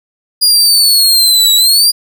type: exponential two-way sweep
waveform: sawtooth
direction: down then up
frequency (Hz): 4878 to 3870 to 4878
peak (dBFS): -3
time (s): 0.41-1.92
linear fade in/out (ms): 20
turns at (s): 1.55
effects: none